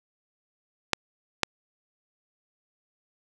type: clicks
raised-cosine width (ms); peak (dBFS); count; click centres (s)
0.2; -3; 2; 0.933 / 1.433
effects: none